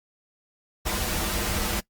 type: noise with comb filter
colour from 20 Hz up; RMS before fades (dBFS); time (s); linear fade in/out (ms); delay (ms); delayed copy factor
pink; -27; 0.85-1.81; 20; 7.3; -0.95
effects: noise-tail reverb RT60 0.1 s tail -21 dB re dry + Opus 48 kbps